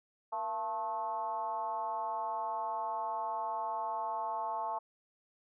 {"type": "tone with frequency modulation", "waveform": "sine", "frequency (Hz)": 880, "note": "A5", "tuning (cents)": 0, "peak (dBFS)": -33, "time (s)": [0.32, 4.79], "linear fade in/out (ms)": 10, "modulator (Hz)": 205, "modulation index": 1, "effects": []}